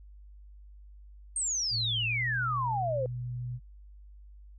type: exponential sweep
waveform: sine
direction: down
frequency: 8750 to 493.9 Hz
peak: -28 dBFS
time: 1.36-3.06 s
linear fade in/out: 2 ms
type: tone with pitch glide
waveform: sine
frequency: 114.3 to 123.21 Hz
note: A#2 to B2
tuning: -34 to -4 cents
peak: -33 dBFS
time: 1.7-3.6 s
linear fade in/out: 50 ms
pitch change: +130 cents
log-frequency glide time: 2.07-2.25 s
effects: added 50 Hz sine -48 dBFS peak until 4.58 s